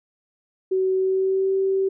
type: tone with pitch glide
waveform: sine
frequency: 377 to 385.4 Hz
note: F#4 to G4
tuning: +32 to -29 cents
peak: -18 dBFS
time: 0.71-1.89 s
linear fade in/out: 10 ms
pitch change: +39 cents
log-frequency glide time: 0.94-1.53 s
effects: none